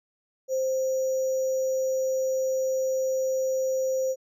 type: tone with sample-and-hold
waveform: sine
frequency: 523.3 Hz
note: C5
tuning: in tune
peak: -23 dBFS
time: 0.48-4.16 s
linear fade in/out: 50 ms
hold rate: 6300 Hz
effects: low-pass 12000 Hz 12 dB/octave